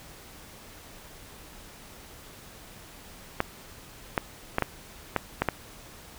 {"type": "clicks", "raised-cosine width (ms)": 0.5, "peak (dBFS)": -8, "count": 7, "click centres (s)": [3.404, 4.178, 4.584, 4.623, 5.163, 5.42, 5.487], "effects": ["pink hiss -48 dBFS RMS until 6.18 s"]}